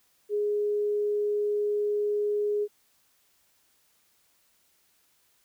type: tone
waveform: sine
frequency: 415.3 Hz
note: G#4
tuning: in tune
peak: -24 dBFS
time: 0.29-2.68 s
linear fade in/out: 50 ms
effects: white hiss -67 dBFS RMS until 5.44 s